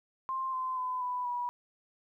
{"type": "tone with pitch steps", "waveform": "sine", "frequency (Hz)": [1053, 1032.5, 1012.4, 992.8, 973.4], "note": ["C6", "C6", "B5", "B5", "B5"], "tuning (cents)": [11, -23, 43, 9, -25], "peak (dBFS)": -31, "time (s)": [0.29, 1.49], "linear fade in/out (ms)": 0, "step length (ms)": 240, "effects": ["12-bit"]}